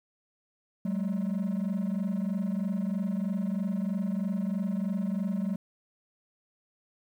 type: tone pair together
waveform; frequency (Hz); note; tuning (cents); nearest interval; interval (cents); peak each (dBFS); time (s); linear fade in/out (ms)
triangle; 188.78 / 211.9; F#3 / G#3; +35 / +35; major second; 200; -26 / -28; 0.85-5.56; 5
effects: tanh soft clip ceiling -23 dBFS + 10-bit